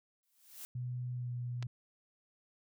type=noise with exponential growth; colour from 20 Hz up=blue; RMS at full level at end=-44 dBFS; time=0.23-0.65 s; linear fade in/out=0 ms; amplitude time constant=91 ms
type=tone with pitch glide; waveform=sine; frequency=124.1 to 122.25 Hz; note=B2 to B2; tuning=+9 to -17 cents; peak=-36 dBFS; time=0.75-1.67 s; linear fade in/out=5 ms; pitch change=-26 cents; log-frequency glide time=1.14-1.3 s
type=clicks; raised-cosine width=0.2 ms; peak=-27 / -34 dBFS; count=2; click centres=1.626 / 1.629 s
effects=none